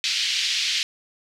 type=band-pass noise; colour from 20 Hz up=white; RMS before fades=-24 dBFS; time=0.04-0.83 s; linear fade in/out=0 ms; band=2400 to 4800 Hz; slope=24 dB/octave; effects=none